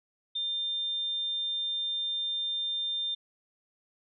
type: tone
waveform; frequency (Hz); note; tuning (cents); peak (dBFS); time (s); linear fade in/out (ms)
sine; 3600; A7; +39; -29; 0.35-3.15; 10
effects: none